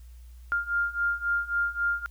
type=beating tone pair; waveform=sine; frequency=1400 / 1403.7 Hz; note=F6 / F6; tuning=+4 / +8 cents; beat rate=3.7 Hz; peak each=-29 / -27 dBFS; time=0.52-2.06 s; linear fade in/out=0 ms; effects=added 60 Hz sine -44 dBFS peak until 2.1 s + white hiss -64 dBFS RMS until 2.1 s